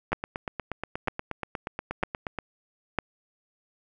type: two click trains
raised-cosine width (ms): 0.5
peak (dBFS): -16 / -9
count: 20 / 4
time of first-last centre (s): 0.12-2.387 / 0.13-2.987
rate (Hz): 8.38 / 1.05
effects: none